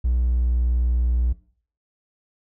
triangle tone with pitch glide, 61 to 60.47 Hz, B1 to B1, -21 to -36 cents, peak -15 dBFS, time 0.04-1.33 s, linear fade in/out 10 ms, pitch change -15 cents, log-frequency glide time 0.15-0.52 s, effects noise-tail reverb RT60 0.5 s tail -20 dB re dry + tanh soft clip ceiling -11 dBFS

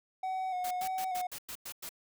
triangle tone with vibrato, 740 Hz, F#5, in tune, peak -30 dBFS, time 0.23-1.27 s, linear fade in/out 5 ms, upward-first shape square, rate 1.7 Hz, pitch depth 30 cents each way
white noise bursts, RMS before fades -42 dBFS, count 8, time 0.64-1.892 s, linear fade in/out 5 ms, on 69 ms, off 100 ms
effects none

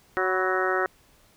harmonic tone with a mistuned harmonic, 186 Hz, F#3, 9 cents sharp, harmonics 2 / 3 / 4 / 5 / 6 / 7 / 8 / 9 / 10, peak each -27 / -31 / -31 / -37 / -35 / -29 / -30 / -37 / -31 dBFS, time 0.17-0.86 s, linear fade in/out 0 ms, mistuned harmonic 5, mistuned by +90 cents, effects pink hiss -59 dBFS RMS until 1.36 s

